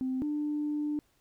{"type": "tone pair in turn", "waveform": "sine", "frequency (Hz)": [259.4, 297.4], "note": ["C4", "D4"], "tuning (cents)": [-15, 22], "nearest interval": "major second", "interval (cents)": 237, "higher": "second", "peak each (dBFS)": [-28, -28], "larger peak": "neither", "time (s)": [[0.01, 0.22], [0.22, 0.99]], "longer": "second", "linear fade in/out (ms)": 0, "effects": ["tanh soft clip ceiling -24 dBFS", "pink hiss -70 dBFS RMS until 1.2 s"]}